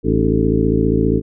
harmonic tone with a mistuned harmonic, 55 Hz, A1, in tune, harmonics 1 / 2 / 3 / 4 / 5 / 6 / 7 / 8, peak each -21 / -21 / -21 / -21 / -21 / -21 / -21 / -21 dBFS, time 0.03-1.22 s, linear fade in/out 50 ms, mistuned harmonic 6, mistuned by -110 cents, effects none

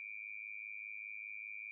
sine tone with amplitude modulation, 2363 Hz, D7, 10 cents sharp, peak -40 dBFS, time 0-1.71 s, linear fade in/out 0 ms, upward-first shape sine, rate 105 Hz, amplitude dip 100%, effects none

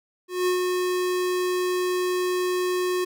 square tone with ADSR envelope, 363 Hz, F#4, 33 cents flat, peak -20 dBFS, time 0.28-3.05 s, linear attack 190 ms, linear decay 110 ms, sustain -3 dB, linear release 12 ms, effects none

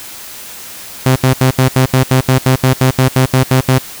sawtooth tone bursts, 130 Hz, C3, 11 cents flat, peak -3 dBFS, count 16, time 1.06-3.782 s, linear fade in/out 2 ms, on 97 ms, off 78 ms, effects white hiss -30 dBFS RMS until 4 s

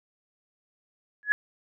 sine tone with exponential growth, 1688 Hz, G#6, 28 cents sharp, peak -14 dBFS, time 1.23-1.32 s, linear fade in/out 0 ms, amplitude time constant 19 ms, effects none

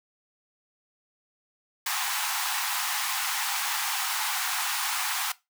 pink high-pass noise, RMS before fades -29 dBFS, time 1.86-5.32 s, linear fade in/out 5 ms, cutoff 760 Hz, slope 96 dB/octave, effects noise-tail reverb RT60 0.2 s tail -18 dB re dry

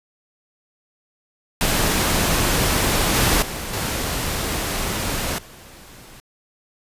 pink noise with level steps, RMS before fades -19 / -17 / -29 / -24 / -43 dBFS, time 1.61-6.2 s, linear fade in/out 0 ms, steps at 3.14 / 3.42 / 3.73 / 5.38 s, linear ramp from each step 5 ms, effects resampled to 32000 Hz

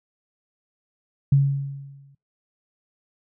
sine tone with exponential decay, 139 Hz, C#3, 5 cents sharp, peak -11 dBFS, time 1.32-2.15 s, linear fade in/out 5 ms, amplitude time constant 180 ms, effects noise-tail reverb RT60 0.2 s tail -25 dB re dry

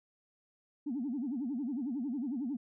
sine tone with vibrato, 261.5 Hz, C4, 1 cent flat, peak -32 dBFS, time 0.86-2.57 s, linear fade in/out 10 ms, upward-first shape sine, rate 11 Hz, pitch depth 240 cents each way, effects tanh soft clip ceiling -28 dBFS

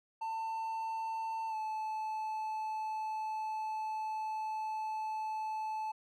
triangle tone with pitch glide, 894 to 869.6 Hz, A5 to A5, +27 to -21 cents, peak -33 dBFS, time 0.21-5.92 s, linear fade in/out 10 ms, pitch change -48 cents, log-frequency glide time 1.49-1.55 s, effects none

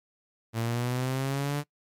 sawtooth linear sweep, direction up, 112.3 to 147.3 Hz, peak -23 dBFS, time 0.53-1.64 s, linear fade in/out 50 ms, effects noise-tail reverb RT60 0.1 s tail -22 dB re dry + MP3 96 kbps

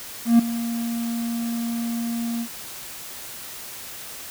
triangle tone with ADSR envelope, 233.1 Hz, A#3, in tune, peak -7 dBFS, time 0.25-2.48 s, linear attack 140 ms, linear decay 8 ms, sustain -15 dB, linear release 66 ms, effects white hiss -37 dBFS RMS until 4.3 s

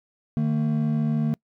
triangle tone pair together, 151.9 / 225.8 Hz, D#3 / A3, -41 / +45 cents, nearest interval perfect fifth, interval 686 cents, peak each -21 dBFS, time 0.37-1.34 s, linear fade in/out 0 ms, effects noise-tail reverb RT60 0.1 s tail -26 dB re dry + tanh soft clip ceiling -11 dBFS

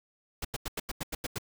pink noise bursts, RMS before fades -34 dBFS, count 9, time 0.42-1.384 s, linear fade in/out 5 ms, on 28 ms, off 89 ms, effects none

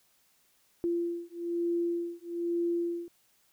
sine beating tone pair, 342.3 / 343.4 Hz, F4 / F4, -35 / -29 cents, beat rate 1.1 Hz, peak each -32 / -32 dBFS, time 0.84-3.08 s, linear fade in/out 0 ms, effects white hiss -68 dBFS RMS until 3.52 s

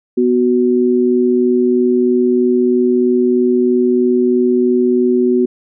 sine tone pair together, 247.1 / 370.2 Hz, B3 / F#4, +1 / +1 cents, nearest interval perfect fifth, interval 700 cents, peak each -13 / -12 dBFS, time 0.17-5.46 s, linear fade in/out 10 ms, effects none

